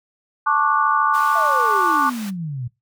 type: chord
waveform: sine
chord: D major seventh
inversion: second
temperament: just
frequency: 881 / 1101.2 / 1174.7 / 1468.3 Hz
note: A5 / C#6 / D6 / F#6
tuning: +2 / -12 / 0 / -14 cents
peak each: -22 / -21 / -18 / -23 dBFS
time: 0.46-2.1 s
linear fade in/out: 10 ms
type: high-pass noise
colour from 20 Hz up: pink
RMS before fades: -37 dBFS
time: 1.13-2.31 s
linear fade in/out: 20 ms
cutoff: 810 Hz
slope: 12 dB/octave
type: exponential sweep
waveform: sine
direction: down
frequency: 693 to 116.54 Hz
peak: -24 dBFS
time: 1.35-2.68 s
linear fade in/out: 10 ms
effects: noise-tail reverb RT60 0.2 s tail -20 dB re dry